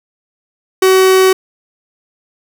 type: tone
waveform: 45% pulse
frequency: 377.3 Hz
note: F#4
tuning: 34 cents sharp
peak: -6 dBFS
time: 0.82-1.33 s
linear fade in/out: 5 ms
effects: none